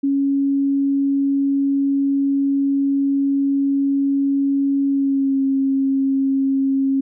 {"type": "tone with pitch glide", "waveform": "sine", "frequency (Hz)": [277.2, 270.7], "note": ["C#4", "C#4"], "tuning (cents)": [0, -41], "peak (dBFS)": -15, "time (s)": [0.03, 7.01], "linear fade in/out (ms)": 10, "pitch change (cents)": -41, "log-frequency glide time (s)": [4.88, 5.4], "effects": []}